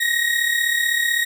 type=tone pair together; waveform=35% pulse; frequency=1864.7 / 1900.6 Hz; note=A#6 / A#6; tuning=0 / +33 cents; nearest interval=unison; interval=33 cents; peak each=-19 dBFS; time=0-1.25 s; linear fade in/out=10 ms; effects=none